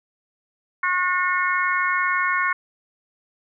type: harmonic tone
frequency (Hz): 362.3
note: F#4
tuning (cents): -36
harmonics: 3 / 4 / 5 / 6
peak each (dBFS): -23 / -24 / -25 / -26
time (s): 0.83-2.53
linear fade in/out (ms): 5
effects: none